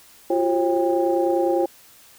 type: tone cluster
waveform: sine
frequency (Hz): 345.2 / 375.1 / 538 / 799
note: F4 / F#4 / C5 / G5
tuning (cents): -20 / +24 / +48 / +33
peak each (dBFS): -20 / -27 / -22 / -25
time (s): 0.3-1.66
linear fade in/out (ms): 5
effects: tanh soft clip ceiling -7 dBFS + white hiss -50 dBFS RMS until 2.18 s